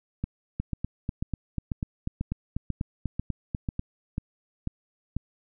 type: two click trains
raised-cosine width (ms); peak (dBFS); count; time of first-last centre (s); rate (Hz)
5; -16 / -16; 11 / 14; 0.24-5.166 / 0.6-3.794; 2.03 / 4.07
effects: none